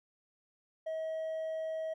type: tone with hard clipping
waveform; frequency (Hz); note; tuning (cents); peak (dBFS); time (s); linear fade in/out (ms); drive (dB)
sine; 639; D#5; +46; -35; 0.86-1.94; 10; 2
effects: none